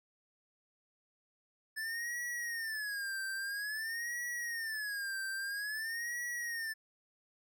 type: tone with vibrato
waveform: square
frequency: 1738 Hz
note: A6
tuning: 22 cents flat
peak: -37 dBFS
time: 1.76-6.74 s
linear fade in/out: 20 ms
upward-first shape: sine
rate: 0.5 Hz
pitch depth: 180 cents each way
effects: none